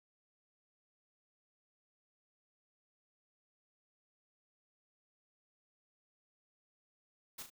white noise with echo, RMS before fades -45 dBFS, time 7.38-7.43 s, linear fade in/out 10 ms, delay 36 ms, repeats 2, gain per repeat -7 dB, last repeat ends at 7.502 s, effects none

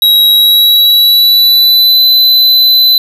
square tone with pitch glide, 3848 to 4018 Hz, B7 to B7, -46 to +29 cents, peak -4 dBFS, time 0.02-2.98 s, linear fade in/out 2 ms, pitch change +75 cents, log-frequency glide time 0.29-2.04 s, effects none

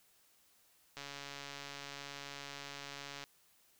click train, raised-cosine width 0.2 ms, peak -28 dBFS, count 321, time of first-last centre 0.97-3.24 s, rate 141 Hz, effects white hiss -69 dBFS RMS until 3.79 s

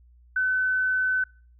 sine tone, 1514 Hz, F#6, 39 cents sharp, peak -21 dBFS, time 0.36-1.24 s, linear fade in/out 5 ms, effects noise-tail reverb RT60 0.4 s tail -25 dB re dry + added 60 Hz sine -52 dBFS peak until 1.59 s

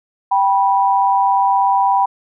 sine tone pair together, 784 / 979.3 Hz, G5 / B5, 0 / -15 cents, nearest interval major third, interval 385 cents, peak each -14 dBFS, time 0.31-2.06 s, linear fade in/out 10 ms, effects none

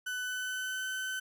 35% pulse tone with pitch glide, 1500 to 1522.7 Hz, F#6 to F#6, +23 to +49 cents, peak -32 dBFS, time 0.06-1.2 s, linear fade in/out 10 ms, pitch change +26 cents, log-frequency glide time 0.24-0.87 s, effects none

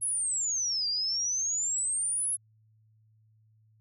sine exponential two-way sweep, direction down then up, 10820 to 4699 to 10820 Hz, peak -27 dBFS, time 0.01-2.37 s, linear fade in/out 20 ms, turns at 0.88 s, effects added 109 Hz sine -61 dBFS peak until 3.8 s

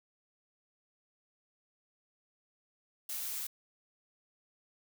blue noise with amplitude modulation, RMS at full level -37 dBFS, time 3.09-3.47 s, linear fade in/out 5 ms, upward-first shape sine, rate 140 Hz, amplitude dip 30%, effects none

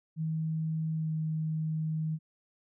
sine tone with pitch glide, 159.1 to 157.45 Hz, D#3 to D#3, +39 to +21 cents, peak -29 dBFS, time 0.16-2.19 s, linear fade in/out 50 ms, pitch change -18 cents, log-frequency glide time 0.94-1.12 s, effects none

